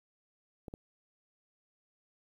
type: clicks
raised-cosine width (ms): 2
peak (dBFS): -29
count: 2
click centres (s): 0.682 / 0.739
effects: 10-bit